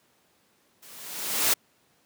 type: noise with level ramp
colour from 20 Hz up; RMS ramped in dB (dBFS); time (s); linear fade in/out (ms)
white; -50 to -20; 0.82-1.54; 10
effects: pink hiss -65 dBFS RMS until 2.05 s + high-pass 150 Hz 12 dB/octave